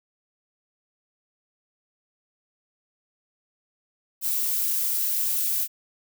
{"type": "noise", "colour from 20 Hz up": "violet", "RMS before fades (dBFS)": -25, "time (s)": [4.21, 5.68], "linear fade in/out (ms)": 50, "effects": []}